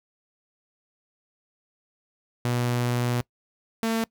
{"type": "tone pair in turn", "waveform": "sawtooth", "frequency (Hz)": [121.6, 225.7], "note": ["B2", "A3"], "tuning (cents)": [-26, 44], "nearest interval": "major seventh", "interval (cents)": 1070, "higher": "second", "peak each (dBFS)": [-19, -19], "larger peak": "neither", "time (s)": [[2.45, 3.21], [3.83, 4.04]], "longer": "first", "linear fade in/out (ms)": 0, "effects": ["noise-tail reverb RT60 0.1 s tail -23 dB re dry"]}